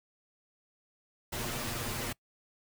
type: noise with comb filter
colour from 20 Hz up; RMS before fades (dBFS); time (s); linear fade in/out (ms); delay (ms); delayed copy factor
pink; -36; 1.32-2.13; 10; 8.5; +0.65
effects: noise-tail reverb RT60 0.1 s tail -23 dB re dry